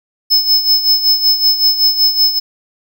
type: tone with tremolo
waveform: square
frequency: 5210 Hz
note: E8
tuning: 21 cents flat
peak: -7 dBFS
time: 0.3-2.4 s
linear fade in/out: 20 ms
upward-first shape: sine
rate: 5.3 Hz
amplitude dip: 70%
effects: none